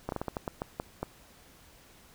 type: slowing click train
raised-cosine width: 1 ms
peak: -18 dBFS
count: 10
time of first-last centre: 0.09-1.03 s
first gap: 32 ms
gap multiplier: 1.28
effects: pink hiss -57 dBFS RMS until 2.14 s